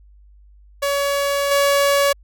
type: tone with level steps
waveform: sawtooth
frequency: 564 Hz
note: C#5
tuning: 30 cents sharp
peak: -14 / -10 dBFS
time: 0.82-2.13 s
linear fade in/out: 10 ms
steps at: 1.51 s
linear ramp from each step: 5 ms
effects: added 50 Hz sine -45 dBFS peak until 2.23 s